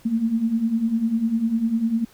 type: beating tone pair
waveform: sine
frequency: 219.8 / 229.8 Hz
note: A3 / A#3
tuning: -2 / -25 cents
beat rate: 10 Hz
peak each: -25 / -20 dBFS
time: 0.05-2.05 s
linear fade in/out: 10 ms
effects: pink hiss -53 dBFS RMS until 2.13 s